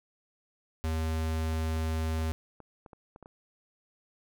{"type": "tone", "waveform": "square", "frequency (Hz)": 80, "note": "D#2", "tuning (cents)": 49, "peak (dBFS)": -29, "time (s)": [0.84, 2.32], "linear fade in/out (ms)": 0}
{"type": "clicks", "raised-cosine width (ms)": 1, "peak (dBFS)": -34, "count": 10, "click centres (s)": [1.529, 1.766, 2.187, 2.217, 2.603, 2.862, 2.932, 3.161, 3.227, 3.259]}
{"effects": []}